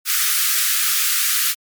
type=high-pass noise; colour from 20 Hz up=white; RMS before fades=-18 dBFS; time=0.05-1.55 s; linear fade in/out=50 ms; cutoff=1200 Hz; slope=96 dB/octave; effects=MP3 96 kbps